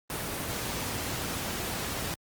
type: noise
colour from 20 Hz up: pink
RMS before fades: -33 dBFS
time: 0.1-2.14 s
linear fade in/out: 0 ms
effects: high-pass 60 Hz 12 dB/octave + Opus 24 kbps